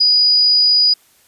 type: tone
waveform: sine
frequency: 4922 Hz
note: D#8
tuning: 20 cents flat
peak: -9 dBFS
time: 0-0.94 s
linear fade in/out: 10 ms
effects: white hiss -53 dBFS RMS until 1.27 s + resampled to 32000 Hz